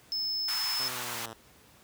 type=tone; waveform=triangle; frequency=5230 Hz; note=E8; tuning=15 cents flat; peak=-28 dBFS; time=0.12-0.88 s; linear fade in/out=0 ms
type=high-pass noise; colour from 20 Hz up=pink; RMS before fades=-37 dBFS; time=0.48-1.26 s; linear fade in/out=5 ms; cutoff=830 Hz; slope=48 dB/octave
type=exponential sweep; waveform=5% pulse; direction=down; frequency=130.81 to 111.9 Hz; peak=-30 dBFS; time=0.8-1.33 s; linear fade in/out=0 ms
effects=pink hiss -58 dBFS RMS until 1.83 s + high-pass 60 Hz 12 dB/octave